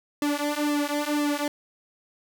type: tone with flanger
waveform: sawtooth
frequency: 293.3 Hz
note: D4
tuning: 2 cents flat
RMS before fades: -26 dBFS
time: 0.22-1.48 s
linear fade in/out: 2 ms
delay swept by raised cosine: 1.3 to 4.2 ms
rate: 2 Hz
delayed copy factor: -1
effects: none